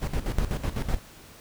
brown noise with tremolo, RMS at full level -25 dBFS, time 0.01-1 s, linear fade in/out 20 ms, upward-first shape square, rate 8 Hz, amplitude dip 75%, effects pink hiss -49 dBFS RMS until 1.4 s

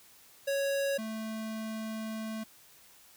square tone pair in turn, 554.4 / 220 Hz, C#5 / A3, 0 / 0 cents, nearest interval octave + major third, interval 1600 cents, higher first, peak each -29 / -36 dBFS, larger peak first, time 0.47-0.98 / 0.98-2.44 s, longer second, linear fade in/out 10 ms, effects white hiss -58 dBFS RMS until 3.16 s

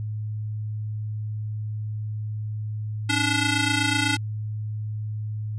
10% pulse ring-modulated tone, 580 Hz, D5, 22 cents flat, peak -10 dBFS, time 3.09-4.17 s, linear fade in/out 10 ms, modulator 884 Hz, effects added 107 Hz sine -27 dBFS peak until 5.58 s + resampled to 22050 Hz

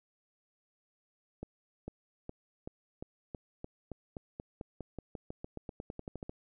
accelerating click train, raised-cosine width 2 ms, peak -27 dBFS, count 25, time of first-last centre 1.43-6.295 s, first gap 450 ms, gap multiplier 0.92, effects none

